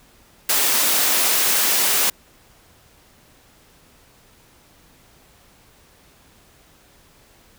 white high-pass noise, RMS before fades -18 dBFS, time 0.49-2.1 s, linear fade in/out 5 ms, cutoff 260 Hz, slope 12 dB/octave, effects pink hiss -53 dBFS RMS until 7.58 s

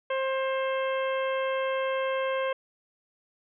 harmonic tone, 530 Hz, C5, 22 cents sharp, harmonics 1 / 2 / 3 / 4 / 5 / 6, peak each -27 / -33 / -37 / -39 / -41 / -43 dBFS, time 0.1-2.53 s, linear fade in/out 5 ms, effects none

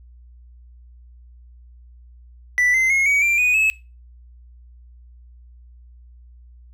triangle tone with pitch steps, 1975.5 / 2067 / 2162 / 2261 / 2366 / 2475 / 2589 Hz, B6 / C7 / C#7 / C#7 / D7 / D#7 / E7, 0 / -22 / -44 / +34 / +12 / -10 / -32 cents, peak -13 dBFS, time 2.58-3.7 s, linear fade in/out 0 ms, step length 160 ms, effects noise-tail reverb RT60 0.3 s tail -21 dB re dry + added 60 Hz sine -43 dBFS peak until 6.73 s

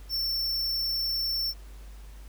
square tone, 5410 Hz, E8, 44 cents sharp, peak -27 dBFS, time 0.09-1.54 s, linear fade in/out 50 ms, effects added 50 Hz sine -42 dBFS peak until 2.28 s + pink hiss -56 dBFS RMS until 2.28 s

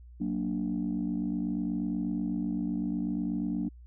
sine chord, Gb augmented, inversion none, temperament equal, 185 / 233.1 / 293.7 Hz, Gb3 / Bb3 / D4, 0 / 0 / 0 cents, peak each -32 dBFS, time 0.2-3.69 s, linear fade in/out 10 ms, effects tanh soft clip ceiling -22 dBFS + added 60 Hz sine -47 dBFS peak until 3.86 s

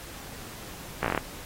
slowing click train, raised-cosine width 0.5 ms, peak -11 dBFS, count 8, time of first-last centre 1.03-1.177 s, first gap 15 ms, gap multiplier 1.11, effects pink hiss -43 dBFS RMS until 1.45 s + AAC 48 kbps

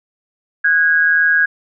sine tone pair together, 1480 / 1642.2 Hz, F#6 / G#6, 0 / -20 cents, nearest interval major second, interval 180 cents, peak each -17 / -11 dBFS, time 0.64-1.46 s, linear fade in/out 10 ms, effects none

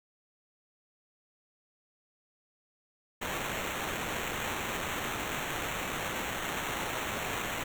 white noise with sample-and-hold, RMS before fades -35 dBFS, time 3.21-7.64 s, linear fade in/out 10 ms, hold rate 4900 Hz, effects none

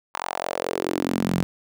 sawtooth tone with high-pass filter sweep, 44.71 Hz, F1, 41 cents sharp, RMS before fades -26 dBFS, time 0.14-1.43 s, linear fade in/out 0 ms, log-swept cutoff 1000 to 160 Hz, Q 3.1, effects none

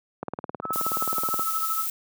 click train, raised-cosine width 1 ms, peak -16 dBFS, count 23, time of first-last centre 0.23-1.394 s, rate 18.9 Hz
sine tone with tremolo, 1301 Hz, E6, 23 cents flat, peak -24 dBFS, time 0.62-1.87 s, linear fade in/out 50 ms, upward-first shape sine, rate 13 Hz, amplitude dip 70%
violet noise, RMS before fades -29 dBFS, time 0.73-1.9 s, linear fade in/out 2 ms
effects high-pass 150 Hz 12 dB/octave

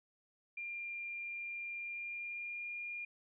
sine tone with pitch glide, 2393 to 2414 Hz, D7 to D7, +32 to +47 cents, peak -40 dBFS, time 0.57-3.05 s, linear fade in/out 5 ms, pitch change +15 cents, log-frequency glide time 1.75-2.69 s, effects none

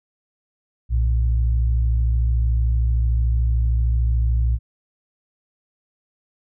sine tone pair together, 60.6 / 113.97 Hz, B1 / A#2, -32 / -39 cents, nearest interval major seventh, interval 1093 cents, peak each -16 / -25 dBFS, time 0.89-4.59 s, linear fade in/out 50 ms, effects none

